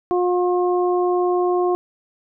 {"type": "harmonic tone", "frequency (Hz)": 357.9, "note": "F4", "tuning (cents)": 42, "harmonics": [1, 2, 3], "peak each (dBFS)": [-17, -23, -27], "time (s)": [0.11, 1.75], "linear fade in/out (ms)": 0, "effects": []}